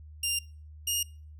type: tone pair in turn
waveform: 15% pulse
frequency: 2794 / 2841 Hz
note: F7 / F7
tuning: 0 / +29 cents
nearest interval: unison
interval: 29 cents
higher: second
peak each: -20 dBFS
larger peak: neither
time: 0.23-0.39 / 0.87-1.03 s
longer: neither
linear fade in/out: 5 ms
effects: noise-tail reverb RT60 0.4 s tail -24 dB re dry + added 76 Hz sine -45 dBFS peak until 1.39 s